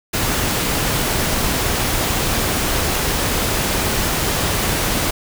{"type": "noise", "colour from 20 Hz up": "pink", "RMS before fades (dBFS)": -19, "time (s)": [0.13, 5.11], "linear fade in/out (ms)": 10, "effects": []}